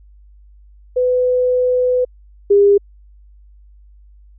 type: tone pair in turn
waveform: sine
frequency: 501 / 403.7 Hz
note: B4 / G#4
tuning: +25 / -49 cents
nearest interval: major third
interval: 374 cents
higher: first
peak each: -12 / -7 dBFS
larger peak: second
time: 0.96-2.05 / 2.5-2.78 s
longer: first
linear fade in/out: 10 ms
effects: added 50 Hz sine -42 dBFS peak until 4.38 s